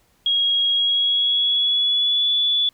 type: tone with pitch glide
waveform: sine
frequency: 3291 to 3443 Hz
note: G#7 to A7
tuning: -16 to -38 cents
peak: -16 dBFS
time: 0.26-2.69 s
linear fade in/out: 2 ms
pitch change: +78 cents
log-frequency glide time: 0.74-2.31 s
effects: pink hiss -61 dBFS RMS until 2.73 s